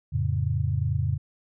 sine chord, F augmented, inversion none, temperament equal, 87.31 / 110 / 138.59 Hz, F2 / A2 / C#3, 0 / 0 / 0 cents, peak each -27 dBFS, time 0.12-1.18 s, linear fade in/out 20 ms, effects none

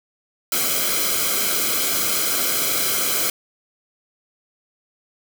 white noise with comb filter, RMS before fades -21 dBFS, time 0.52-3.3 s, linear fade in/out 2 ms, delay 1.1 ms, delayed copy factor -0.8, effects none

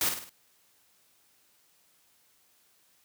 white noise with echo, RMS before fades -27 dBFS, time 0.01-0.09 s, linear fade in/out 2 ms, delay 51 ms, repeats 4, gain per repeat -6 dB, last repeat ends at 0.294 s, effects white hiss -66 dBFS RMS until 3.04 s + high-pass 60 Hz 12 dB/octave

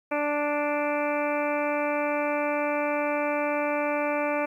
harmonic tone with a mistuned harmonic, 293.7 Hz, D4, in tune, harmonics 1 / 2 / 3 / 4 / 5 / 6 / 7 / 8 / 9, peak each -31 / -27 / -32 / -35 / -37 / -41 / -41 / -34 / -43 dBFS, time 0.11-4.46 s, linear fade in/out 10 ms, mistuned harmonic 7, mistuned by +17 cents, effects 10-bit

